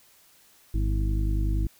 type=harmonic tone with a mistuned harmonic; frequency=50.7 Hz; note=G#1; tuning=41 cents flat; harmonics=1 / 2 / 3 / 4 / 5 / 6; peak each=-23 / -30 / -39 / -40 / -42 / -36 dBFS; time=0.74-1.67 s; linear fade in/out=5 ms; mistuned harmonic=6; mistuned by=+96 cents; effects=white hiss -58 dBFS RMS until 1.79 s